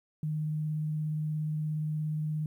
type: tone with vibrato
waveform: sine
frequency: 153.6 Hz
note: D#3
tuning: 22 cents flat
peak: -29 dBFS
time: 0.23-2.46 s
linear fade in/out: 2 ms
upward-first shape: triangle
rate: 17 Hz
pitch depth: 13 cents each way
effects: 11-bit